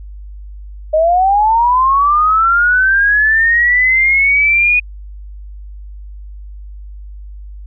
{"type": "linear sweep", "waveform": "sine", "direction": "up", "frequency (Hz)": [610, 2477], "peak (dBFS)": -8, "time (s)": [0.93, 4.8], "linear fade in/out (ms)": 10, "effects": ["added 50 Hz sine -28 dBFS peak until 7.66 s"]}